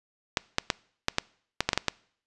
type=clicks; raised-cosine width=0.2 ms; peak=-5 dBFS; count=10; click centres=0.372 / 0.584 / 0.702 / 1.084 / 1.184 / 1.606 / 1.69 / 1.732 / 1.776 / 1.883 s; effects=noise-tail reverb RT60 0.6 s tail -24 dB re dry + resampled to 24000 Hz